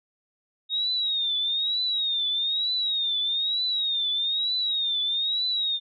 sine tone with vibrato, 3729 Hz, A#7, in tune, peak -23 dBFS, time 0.69-5.8 s, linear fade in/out 50 ms, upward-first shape triangle, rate 1.1 Hz, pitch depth 130 cents each way, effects none

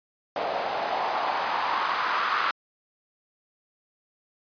white noise with band-pass filter sweep, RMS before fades -27 dBFS, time 0.36-2.51 s, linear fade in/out 2 ms, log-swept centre 630 to 1300 Hz, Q 3.2, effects resampled to 11025 Hz

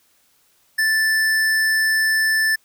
sine tone with hard clipping, 1760 Hz, A6, in tune, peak -17 dBFS, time 0.78-2.56 s, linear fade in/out 10 ms, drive 16 dB, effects white hiss -60 dBFS RMS until 2.64 s

